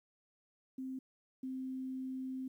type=tone pair in turn; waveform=sine; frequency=261.6 / 260.6 Hz; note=C4 / C4; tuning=0 / -7 cents; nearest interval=unison; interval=7 cents; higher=first; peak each=-39 / -38 dBFS; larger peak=second; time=0.78-0.99 / 1.43-2.48 s; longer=second; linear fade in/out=5 ms; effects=12-bit